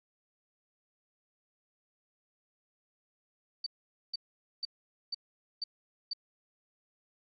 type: tone bursts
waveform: sine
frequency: 4596 Hz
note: D8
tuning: 38 cents flat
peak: -32 dBFS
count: 6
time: 3.64-6.134 s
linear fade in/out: 5 ms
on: 24 ms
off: 470 ms
effects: none